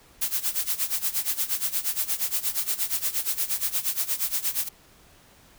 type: noise with tremolo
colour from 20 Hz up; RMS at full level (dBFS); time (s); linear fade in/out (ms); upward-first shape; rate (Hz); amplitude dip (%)
blue; -24; 0.21-4.69; 10; sine; 8.5; 85
effects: pink hiss -55 dBFS RMS until 5.58 s